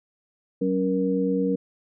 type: tone cluster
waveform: sine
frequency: 188.8 / 278.2 / 471.5 Hz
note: F#3 / C#4 / A#4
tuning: +35 / +6 / +20 cents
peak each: -25 dBFS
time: 0.61-1.56 s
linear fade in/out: 10 ms
effects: none